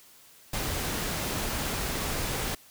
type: noise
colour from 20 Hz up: pink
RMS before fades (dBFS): -31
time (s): 0.53-2.55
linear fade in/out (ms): 5
effects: white hiss -55 dBFS RMS until 2.7 s